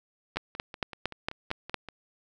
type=two click trains; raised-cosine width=0.3 ms; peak=-24 / -12 dBFS; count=9 / 7; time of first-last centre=0.36-1.887 / 0.37-1.743 s; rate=5.24 / 4.37 Hz; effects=none